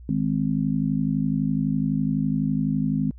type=chord; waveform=sine; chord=Ab major; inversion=second; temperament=just; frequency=155.74 / 207.7 / 259.6 Hz; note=Eb3 / Ab3 / C4; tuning=+2 / 0 / -13 cents; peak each=-25 dBFS; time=0.09-3.11 s; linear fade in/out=2 ms; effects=added 60 Hz sine -40 dBFS peak until 3.18 s